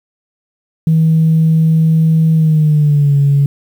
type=tone with pitch glide; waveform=sine; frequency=160.5 to 141.35 Hz; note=E3 to C#3; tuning=-46 to +34 cents; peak=-6 dBFS; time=0.87-3.46 s; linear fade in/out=2 ms; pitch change=-220 cents; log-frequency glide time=2.34-3.16 s; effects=tanh soft clip ceiling -3 dBFS + 7-bit